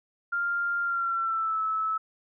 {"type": "tone with pitch glide", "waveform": "sine", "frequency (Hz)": [1396.9, 1303.4], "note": ["F6", "E6"], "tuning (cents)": [0, -20], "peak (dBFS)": -25, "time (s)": [0.32, 1.98], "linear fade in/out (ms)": 10, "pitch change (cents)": -120, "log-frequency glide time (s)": [0.82, 1.61], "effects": []}